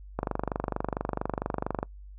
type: click train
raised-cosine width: 1 ms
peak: -14 dBFS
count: 41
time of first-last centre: 0.19-1.829 s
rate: 24.4 Hz
effects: noise-tail reverb RT60 0.1 s tail -25 dB re dry + added 49 Hz sine -43 dBFS peak until 2.18 s